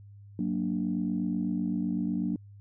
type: chord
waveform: sine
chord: Gb augmented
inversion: none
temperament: equal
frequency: 185 / 233.1 / 293.7 Hz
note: Gb3 / Bb3 / D4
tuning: 0 / 0 / 0 cents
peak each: -30 / -31 / -32 dBFS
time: 0.39-2.36 s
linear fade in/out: 2 ms
effects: tanh soft clip ceiling -18 dBFS + added 101 Hz sine -47 dBFS peak until 2.6 s